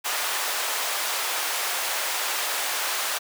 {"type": "high-pass noise", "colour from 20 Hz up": "pink", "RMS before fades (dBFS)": -27, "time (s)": [0.04, 3.19], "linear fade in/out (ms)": 20, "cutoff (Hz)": 740, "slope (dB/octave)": 12, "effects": ["high-pass 400 Hz 12 dB/octave"]}